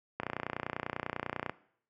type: click train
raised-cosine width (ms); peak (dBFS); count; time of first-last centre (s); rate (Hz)
0.5; -18; 40; 0.2-1.496; 30.1
effects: noise-tail reverb RT60 0.6 s tail -18 dB re dry + high-pass 100 Hz 12 dB/octave